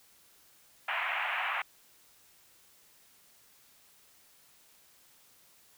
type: band-pass noise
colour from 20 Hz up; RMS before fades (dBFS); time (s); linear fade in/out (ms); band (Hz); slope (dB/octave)
white; -33; 0.88-1.62; 5; 680 to 2700; 48
effects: white hiss -62 dBFS RMS until 5.77 s